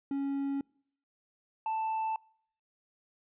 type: tone pair in turn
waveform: triangle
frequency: 277.2 / 882.5 Hz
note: C#4 / A5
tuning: 0 / +5 cents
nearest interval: octave + minor sixth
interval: 2005 cents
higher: second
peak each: -28 dBFS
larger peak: neither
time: 0.11-0.61 / 1.66-2.16 s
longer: neither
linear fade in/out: 2 ms
effects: noise-tail reverb RT60 0.6 s tail -26 dB re dry + resampled to 8000 Hz